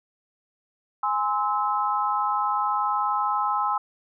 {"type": "chord", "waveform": "sine", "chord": "Ab augmented", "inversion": "none", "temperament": "just", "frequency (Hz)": [830.6, 1038.3, 1297.8], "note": ["Ab5", "C6", "E6"], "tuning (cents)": [0, -14, -27], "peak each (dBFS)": -26, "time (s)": [1.03, 3.78], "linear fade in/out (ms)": 5, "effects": []}